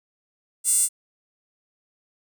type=tone with high-pass filter; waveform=sawtooth; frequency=698.5 Hz; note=F5; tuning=in tune; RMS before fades=-20 dBFS; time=0.64-0.89 s; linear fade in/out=50 ms; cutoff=8600 Hz; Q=7.2; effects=none